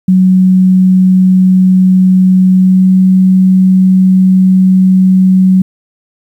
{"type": "tone with pitch glide", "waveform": "sine", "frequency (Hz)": [185.9, 187.08], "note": ["F#3", "F#3"], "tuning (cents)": [8, 19], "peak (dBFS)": -3, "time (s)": [0.08, 5.62], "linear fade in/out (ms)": 5, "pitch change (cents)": 11, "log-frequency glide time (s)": [2.54, 2.91], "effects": ["7-bit"]}